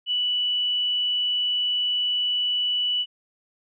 sine tone, 2960 Hz, F#7, in tune, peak -21 dBFS, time 0.06-3.06 s, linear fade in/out 50 ms, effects none

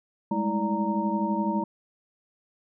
sine tone cluster, 201.5 / 213.4 / 325 / 582 / 927 Hz, G3 / G#3 / E4 / D5 / A#5, +48 / +47 / -24 / -16 / -10 cents, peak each -29 / -29 / -31 / -35 / -29 dBFS, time 0.31-1.64 s, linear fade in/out 5 ms, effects none

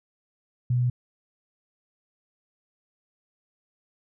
sine tone, 123.47 Hz, B2, in tune, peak -20 dBFS, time 0.7-0.9 s, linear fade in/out 5 ms, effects none

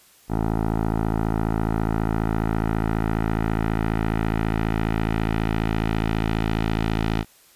10% pulse tone with low-pass filter sweep, 54.7 Hz, A1, 9 cents flat, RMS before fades -23 dBFS, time 0.28-7.25 s, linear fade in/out 50 ms, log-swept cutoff 980 to 3600 Hz, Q 1.1, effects white hiss -54 dBFS RMS until 7.55 s + resampled to 32000 Hz

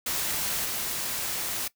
white noise with level steps, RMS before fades -29 / -31 dBFS, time 0.06-1.68 s, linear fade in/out 5 ms, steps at 0.65 s, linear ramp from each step 10 ms, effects noise-tail reverb RT60 0.1 s tail -19 dB re dry

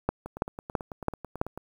two click trains, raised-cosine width 1 ms, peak -23 / -10 dBFS, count 13 / 5, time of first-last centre 0.26-1.576 / 0.09-1.415 s, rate 9.12 / 3.02 Hz, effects 8-bit

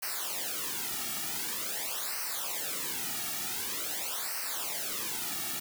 white noise with flanger, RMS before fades -35 dBFS, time 0.02-5.6 s, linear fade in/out 10 ms, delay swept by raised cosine 0.28 to 1.98 ms, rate 0.46 Hz, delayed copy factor -0.9, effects none

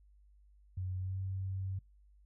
sine tone with pitch glide, 92.5 to 95.43 Hz, F#2 to G2, 0 to -46 cents, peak -35 dBFS, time 0.77-1.79 s, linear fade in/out 5 ms, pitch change +54 cents, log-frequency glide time 0.98-1.17 s, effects noise-tail reverb RT60 0.2 s tail -25 dB re dry + added 50 Hz sine -60 dBFS peak until 2.25 s

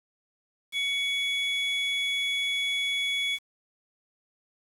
triangle tone pair together, 2238 / 3399 Hz, C#7 / G#7, +16 / +39 cents, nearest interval perfect fifth, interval 723 cents, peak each -27 / -27 dBFS, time 0.72-3.39 s, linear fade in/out 50 ms, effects resampled to 32000 Hz + 8-bit

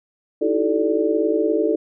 sine tone cluster, 308.8 / 328.9 / 380.3 / 437.2 / 585 Hz, D#4 / E4 / F#4 / A4 / D5, -13 / -4 / +48 / -11 / -7 cents, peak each -25 / -22 / -26 / -20 / -25 dBFS, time 0.41-1.76 s, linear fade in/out 10 ms, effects none

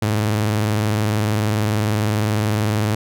sawtooth tone with vibrato, 106.7 Hz, G#2, 47 cents sharp, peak -13 dBFS, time 0.02-2.95 s, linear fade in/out 5 ms, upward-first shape sine, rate 20 Hz, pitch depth 110 cents each way, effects none

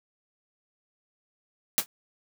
white noise with exponential decay, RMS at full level -18 dBFS, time 1.78-1.86 s, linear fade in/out 0 ms, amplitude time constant 17 ms, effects high-pass 100 Hz 12 dB/octave

